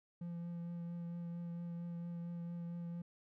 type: tone with vibrato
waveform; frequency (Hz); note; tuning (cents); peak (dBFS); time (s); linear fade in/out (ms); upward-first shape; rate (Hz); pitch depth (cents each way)
triangle; 171.4; F3; -32; -39; 0.21-3.02; 5; triangle; 4.4; 16
effects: none